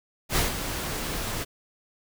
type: noise with ADSR envelope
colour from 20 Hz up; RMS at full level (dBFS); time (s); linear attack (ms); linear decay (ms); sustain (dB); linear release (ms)
pink; -22; 0.29-1.45; 81; 140; -9; 26
effects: none